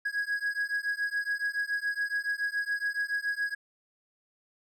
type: beating tone pair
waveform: triangle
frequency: 1653 / 1660.1 Hz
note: G#6 / G#6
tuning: -9 / -1 cents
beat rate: 7.1 Hz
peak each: -30 dBFS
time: 0.05-3.55 s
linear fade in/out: 10 ms
effects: none